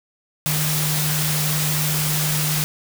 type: tone in noise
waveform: sine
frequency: 151.8 Hz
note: D#3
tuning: 42 cents flat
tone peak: -22 dBFS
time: 0.46-2.64 s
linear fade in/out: 0 ms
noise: white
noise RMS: -23 dBFS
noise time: 0.46-2.64 s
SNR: -2 dB
effects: none